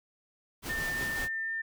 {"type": "noise with tremolo", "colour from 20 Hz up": "pink", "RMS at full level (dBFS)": -37, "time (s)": [0.62, 1.29], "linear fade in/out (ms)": 50, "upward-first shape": "sine", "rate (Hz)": 5.5, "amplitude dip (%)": 30}
{"type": "tone", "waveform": "sine", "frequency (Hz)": 1799, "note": "A6", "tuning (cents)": 38, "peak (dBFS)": -31, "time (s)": [0.69, 1.62], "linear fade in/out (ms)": 10}
{"type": "clicks", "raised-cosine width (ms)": 2, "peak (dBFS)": -31, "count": 2, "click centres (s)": [1.013, 1.028]}
{"effects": []}